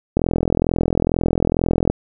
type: click train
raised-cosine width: 2 ms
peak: -3 dBFS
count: 74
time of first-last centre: 0.17-1.9 s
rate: 42.2 Hz
effects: none